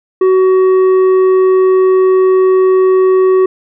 sine tone with tanh clipping, 375 Hz, F#4, 23 cents sharp, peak -7 dBFS, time 0.21-3.46 s, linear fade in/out 5 ms, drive 7 dB, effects none

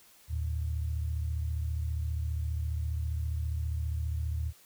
sine tone pair together, 77.5 / 112.37 Hz, D#2 / A2, -6 / +37 cents, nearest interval tritone, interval 643 cents, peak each -30 / -37 dBFS, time 0.28-4.53 s, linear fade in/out 50 ms, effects white hiss -59 dBFS RMS until 4.65 s

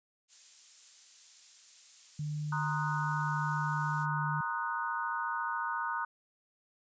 violet noise, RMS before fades -46 dBFS, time 0.28-4.07 s, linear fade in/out 50 ms
sine tone, 149.8 Hz, D3, 35 cents sharp, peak -33 dBFS, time 2.19-4.41 s, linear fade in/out 5 ms
sine chord, C half-diminished seventh, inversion third, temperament equal, 932.3 / 1046.5 / 1244.5 / 1480 Hz, Bb5 / C6 / Eb6 / Gb6, 0 / 0 / 0 / 0 cents, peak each -36 / -41 / -37 / -37 dBFS, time 2.52-6.05 s, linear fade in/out 5 ms
effects resampled to 16000 Hz

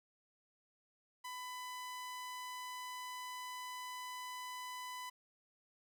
sawtooth tone, 1000 Hz, B5, 21 cents sharp, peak -40 dBFS, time 1.24-5.1 s, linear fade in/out 10 ms, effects none

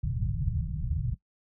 white low-pass noise, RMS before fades -30 dBFS, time 0.03-1.15 s, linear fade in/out 10 ms, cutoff 150 Hz, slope 48 dB/octave, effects noise-tail reverb RT60 0.1 s tail -18 dB re dry

